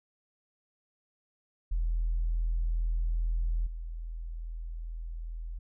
sine tone with level steps, 41.2 Hz, E1, in tune, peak -25 / -35 dBFS, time 1.71-5.59 s, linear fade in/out 10 ms, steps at 3.66 s, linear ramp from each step 10 ms, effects tanh soft clip ceiling -22 dBFS

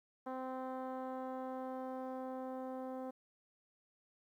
10% pulse tone with low-pass filter sweep, 259.3 Hz, C4, 15 cents flat, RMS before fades -43 dBFS, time 0.26-3.11 s, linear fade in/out 10 ms, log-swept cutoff 920 to 600 Hz, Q 1, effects 12-bit

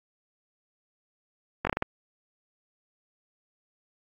slowing click train, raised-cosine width 0.5 ms, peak -11 dBFS, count 6, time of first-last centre 1.65-1.824 s, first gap 20 ms, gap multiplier 1.28, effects AAC 64 kbps

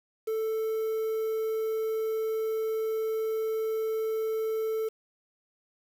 triangle tone with quantisation, 441.2 Hz, A4, 5 cents sharp, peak -25 dBFS, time 0.27-4.89 s, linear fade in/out 10 ms, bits 8, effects none

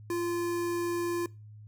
square tone with notch filter, 345.6 Hz, F4, 18 cents flat, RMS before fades -31 dBFS, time 0.1-1.26 s, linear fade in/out 2 ms, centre 3400 Hz, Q 1.5, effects noise-tail reverb RT60 0.3 s tail -22 dB re dry + added 106 Hz sine -46 dBFS peak until 1.67 s

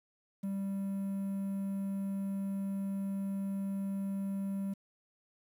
triangle tone with quantisation, 196 Hz, G3, in tune, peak -31 dBFS, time 0.43-4.74 s, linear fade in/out 10 ms, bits 10, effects none

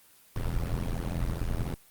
brown noise with amplitude modulation, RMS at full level -26 dBFS, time 0.36-1.74 s, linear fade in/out 0 ms, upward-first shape sine, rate 84.4 Hz, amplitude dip 95%, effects white hiss -58 dBFS RMS until 1.9 s + Opus 24 kbps

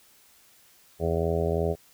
harmonic tone, 82.9 Hz, E2, 10 cents sharp, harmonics 1 / 2 / 3 / 4 / 5 / 6 / 7 / 8 / 9, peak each -29 / -31 / -39 / -37 / -28 / -34 / -32 / -34 / -39 dBFS, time 0.99-1.76 s, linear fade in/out 50 ms, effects white hiss -58 dBFS RMS until 1.93 s

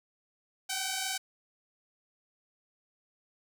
5% pulse tone pair together, 753.1 / 777 Hz, F#5 / G5, +30 / -16 cents, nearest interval minor second, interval 54 cents, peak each -23 dBFS, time 0.69-1.18 s, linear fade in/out 10 ms, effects none

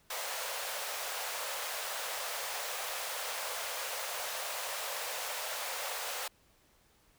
pink high-pass noise, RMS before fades -38 dBFS, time 0.1-6.28 s, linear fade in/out 5 ms, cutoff 500 Hz, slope 48 dB/octave, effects pink hiss -67 dBFS RMS until 7.18 s

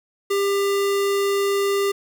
square tone, 398.5 Hz, G4, 28 cents sharp, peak -19 dBFS, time 0.3-1.92 s, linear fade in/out 10 ms, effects 8-bit

